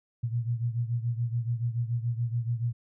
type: beating tone pair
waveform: sine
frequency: 116.54 / 123.54 Hz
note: A#2 / B2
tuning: 0 / +1 cents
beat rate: 7 Hz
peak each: -28 / -32 dBFS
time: 0.23-2.73 s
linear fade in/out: 10 ms
effects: none